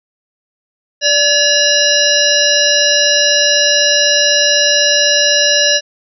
harmonic tone with a mistuned harmonic, 568 Hz, C#5, 42 cents sharp, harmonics 1 / 3 / 5 / 7 / 9 / 10, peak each -16 / -16 / -16 / -16 / -16 / -16 dBFS, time 1.01-5.81 s, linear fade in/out 50 ms, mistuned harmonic 1, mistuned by +60 cents, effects none

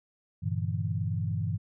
sine chord, E half-diminished seventh, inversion first, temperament equal, 98 / 116.54 / 146.83 / 164.81 Hz, G2 / Bb2 / D3 / E3, 0 / 0 / 0 / 0 cents, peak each -31 / -33 / -36 / -34 dBFS, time 0.42-1.58 s, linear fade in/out 20 ms, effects none

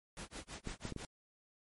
pink noise with tremolo, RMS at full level -45 dBFS, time 0.17-1.05 s, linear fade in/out 0 ms, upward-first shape sine, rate 6.1 Hz, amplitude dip 100%
clicks, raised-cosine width 3 ms, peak -28 dBFS, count 4, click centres 0.673 / 0.853 / 0.923 / 0.963 s
effects MP3 48 kbps

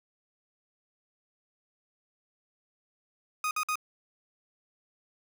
30% pulse tone bursts, 1244.5 Hz, D#6, in tune, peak -25 dBFS, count 3, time 3.44-3.756 s, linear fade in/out 2 ms, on 70 ms, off 53 ms, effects none

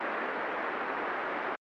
white band-pass noise, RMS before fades -33 dBFS, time 0-1.56 s, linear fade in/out 10 ms, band 260 to 1800 Hz, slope 24 dB/octave, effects Opus 48 kbps

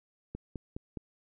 click train, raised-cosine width 3 ms, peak -25 dBFS, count 4, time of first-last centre 0.35-0.972 s, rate 4.82 Hz, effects none

